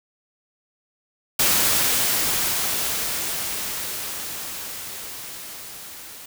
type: noise with level ramp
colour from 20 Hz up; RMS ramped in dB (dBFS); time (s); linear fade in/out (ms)
white; -18 to -40; 1.39-6.26; 5
effects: none